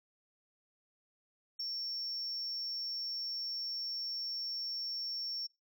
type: tone with ADSR envelope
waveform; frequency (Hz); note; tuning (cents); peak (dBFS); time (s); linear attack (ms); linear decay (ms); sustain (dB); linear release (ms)
sine; 5460; F8; -40; -32; 1.59-5.47; 12; 6; -3; 10
effects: noise-tail reverb RT60 0.2 s tail -21 dB re dry + tanh soft clip ceiling -33 dBFS